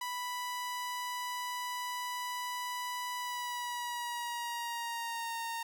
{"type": "tone with pitch glide", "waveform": "sawtooth", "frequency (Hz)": [987.8, 921.6], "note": ["B5", "A#5"], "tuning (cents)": [0, -20], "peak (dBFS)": -32, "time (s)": [0.01, 5.63], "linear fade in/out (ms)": 5, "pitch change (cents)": -120, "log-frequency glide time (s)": [3.18, 5.35], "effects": []}